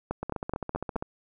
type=two click trains; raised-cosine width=1 ms; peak=-15 / -18 dBFS; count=5 / 13; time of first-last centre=0.11-0.963 / 0.23-1.025 s; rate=4.69 / 15.1 Hz; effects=none